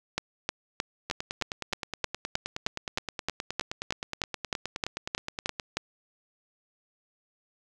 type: two click trains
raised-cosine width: 0.2 ms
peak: -10 / -15 dBFS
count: 19 / 44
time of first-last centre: 0.18-5.77 / 1.1-5.598 s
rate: 3.22 / 9.56 Hz
effects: none